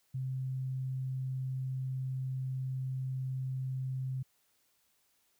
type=tone; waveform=sine; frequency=130.81 Hz; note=C3; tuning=in tune; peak=-33 dBFS; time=0.14-4.23 s; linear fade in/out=10 ms; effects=white hiss -73 dBFS RMS until 5.39 s